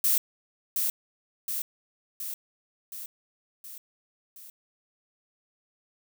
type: noise with echo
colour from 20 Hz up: violet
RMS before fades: -23 dBFS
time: 0.04-0.18 s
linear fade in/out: 2 ms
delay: 720 ms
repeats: 6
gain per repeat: -4 dB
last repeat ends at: 4.5 s
effects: none